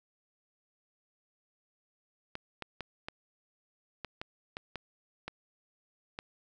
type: clicks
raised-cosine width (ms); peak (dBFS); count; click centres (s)
0.3; -22; 10; 2.354 / 2.623 / 2.807 / 3.085 / 4.047 / 4.215 / 4.569 / 4.757 / 5.28 / 6.189
effects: none